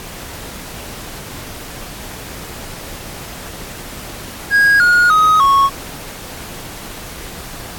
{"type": "tone with pitch steps", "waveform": "triangle", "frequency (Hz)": [1641, 1436.8, 1258.1, 1101.6], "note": ["G#6", "F6", "D#6", "C#6"], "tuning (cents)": [-21, 49, 19, -11], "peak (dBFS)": -6, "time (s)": [4.5, 5.7], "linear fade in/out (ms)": 50, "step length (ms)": 300, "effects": ["pink hiss -31 dBFS RMS until 7.78 s", "AAC 64 kbps"]}